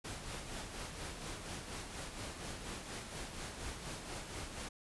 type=noise with tremolo; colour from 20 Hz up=pink; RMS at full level=-43 dBFS; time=0.04-4.69 s; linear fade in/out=10 ms; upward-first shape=sine; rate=4.2 Hz; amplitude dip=45%; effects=resampled to 24000 Hz